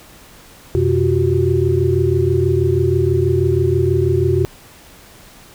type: tone cluster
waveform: sine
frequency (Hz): 91 / 128.9 / 356.4 / 382.6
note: F#2 / C3 / F4 / G4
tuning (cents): -28 / -26 / +35 / -42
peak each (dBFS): -18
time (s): 0.75-4.45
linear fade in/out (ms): 0
effects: pink hiss -43 dBFS RMS until 5.54 s